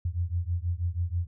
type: beating tone pair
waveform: sine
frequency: 84.4 / 90.6 Hz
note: E2 / F#2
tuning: +41 / -36 cents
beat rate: 6.2 Hz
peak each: -29 / -30 dBFS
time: 0.05-1.27 s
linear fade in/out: 5 ms
effects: none